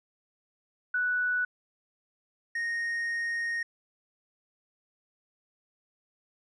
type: tone pair in turn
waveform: sine / triangle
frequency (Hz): 1480 / 1859.5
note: F#6 / A#6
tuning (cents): 0 / -5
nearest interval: major third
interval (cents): 395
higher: second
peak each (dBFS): -25 / -27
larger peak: first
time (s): 0.94-1.45 / 2.55-3.63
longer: second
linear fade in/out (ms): 5
effects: resampled to 22050 Hz